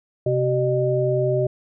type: tone cluster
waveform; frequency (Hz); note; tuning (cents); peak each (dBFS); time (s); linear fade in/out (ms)
sine; 130.8 / 381.2 / 609; C3 / G4 / D#5; 0 / -48 / -37; -22; 0.26-1.47; 5
effects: none